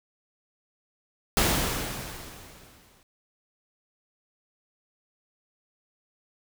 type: noise with exponential decay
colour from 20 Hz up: pink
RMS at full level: -21 dBFS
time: 1.37-3.03 s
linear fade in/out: 1 ms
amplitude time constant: 360 ms
effects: none